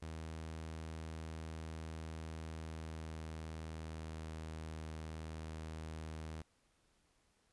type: tone with pitch glide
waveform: sawtooth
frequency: 80 to 79.22 Hz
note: D#2 to D#2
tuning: +49 to +32 cents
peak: -40 dBFS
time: 0.02-6.42 s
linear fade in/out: 5 ms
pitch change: -17 cents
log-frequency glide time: 2.49-4.64 s
effects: pink hiss -75 dBFS RMS until 7.52 s + resampled to 24000 Hz